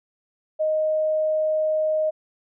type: tone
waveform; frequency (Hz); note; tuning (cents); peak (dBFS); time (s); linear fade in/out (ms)
sine; 622.3; D#5; 0; -19; 0.59-2.11; 20
effects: none